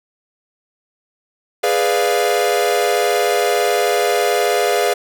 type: chord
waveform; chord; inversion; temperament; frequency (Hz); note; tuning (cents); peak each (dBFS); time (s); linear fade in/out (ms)
45% pulse; G# diminished seventh; none; equal; 415.3 / 493.9 / 587.3 / 698.5; G#4 / B4 / D5 / F5; 0 / 0 / 0 / 0; -19 / -20 / -22 / -19; 1.63-4.94; 10
effects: none